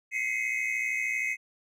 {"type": "tone cluster", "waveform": "triangle", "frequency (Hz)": [2009, 2082, 2199, 2535], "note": ["B6", "C7", "C#7", "D#7"], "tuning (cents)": [29, -9, -14, 32], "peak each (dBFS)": [-36, -29, -32, -32], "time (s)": [0.11, 1.37], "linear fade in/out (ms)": 50, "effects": []}